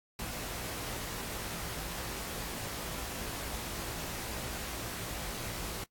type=noise with comb filter; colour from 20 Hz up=pink; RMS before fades=-39 dBFS; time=0.19-5.84 s; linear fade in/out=2 ms; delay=18 ms; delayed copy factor=+0.6; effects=noise-tail reverb RT60 0.1 s tail -22 dB re dry + AAC 64 kbps